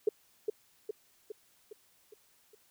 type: tone with echo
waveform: sine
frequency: 425.3 Hz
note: G#4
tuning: 41 cents sharp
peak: -22 dBFS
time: 0.07-0.09 s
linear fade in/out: 5 ms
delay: 410 ms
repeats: 6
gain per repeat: -5 dB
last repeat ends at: 2.55 s
effects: white hiss -67 dBFS RMS until 2.7 s